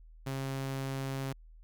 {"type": "tone", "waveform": "sawtooth", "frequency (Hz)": 134.9, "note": "C#3", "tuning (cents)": -47, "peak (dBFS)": -30, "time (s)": [0.26, 1.33], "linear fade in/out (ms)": 10, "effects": ["added 40 Hz sine -51 dBFS peak until 1.63 s"]}